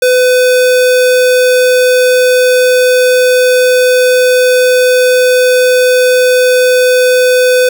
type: tone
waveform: square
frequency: 503 Hz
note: B4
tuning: 32 cents sharp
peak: -6 dBFS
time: 0.02-7.69 s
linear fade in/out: 5 ms
effects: none